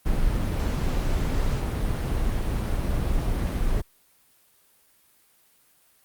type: noise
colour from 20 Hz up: brown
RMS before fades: -24 dBFS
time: 0.05-3.82 s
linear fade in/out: 20 ms
effects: white hiss -61 dBFS RMS until 6.04 s + Opus 32 kbps